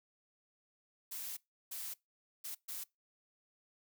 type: noise bursts at uneven times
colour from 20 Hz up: blue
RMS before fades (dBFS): -43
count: 4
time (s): 1.11-1.37 / 1.71-1.94 / 2.44-2.55 / 2.68-2.84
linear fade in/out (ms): 10
effects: noise-tail reverb RT60 0.2 s tail -23 dB re dry